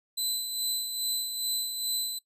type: tone with tremolo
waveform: 20% pulse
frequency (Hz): 4022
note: B7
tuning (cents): +31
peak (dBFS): -21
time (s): 0.17-2.19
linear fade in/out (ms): 10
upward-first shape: sine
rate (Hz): 2.4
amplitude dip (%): 50
effects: noise-tail reverb RT60 0.1 s tail -21 dB re dry + resampled to 32000 Hz